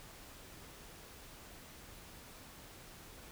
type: silence
effects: pink hiss -54 dBFS RMS until 3.31 s